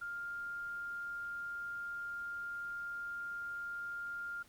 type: tone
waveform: sine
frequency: 1402 Hz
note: F6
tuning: 6 cents sharp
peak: -39 dBFS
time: 0.01-4.43 s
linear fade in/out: 10 ms
effects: pink hiss -64 dBFS RMS until 4.48 s